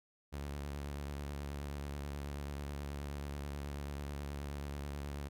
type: tone with vibrato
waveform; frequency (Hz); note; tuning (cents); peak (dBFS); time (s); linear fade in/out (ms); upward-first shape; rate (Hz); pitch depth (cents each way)
sawtooth; 71.4; D2; -48; -36; 0.32-5.29; 20; triangle; 9.3; 47
effects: none